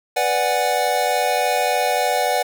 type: chord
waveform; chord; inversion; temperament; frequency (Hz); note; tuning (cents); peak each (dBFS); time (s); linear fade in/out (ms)
square; G# half-diminished seventh; first; equal with one note detuned; 493.9 / 587.3 / 740 / 823.4; B4 / D5 / F#5 / G#5; 0 / 0 / 0 / -15; -25 / -24 / -21 / -26; 0.16-2.43; 10
effects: none